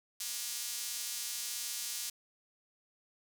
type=tone with high-pass filter; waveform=sawtooth; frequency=238.5 Hz; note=A#3; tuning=40 cents sharp; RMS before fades=-39 dBFS; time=0.2-2.1 s; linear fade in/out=5 ms; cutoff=5600 Hz; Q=0.88; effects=none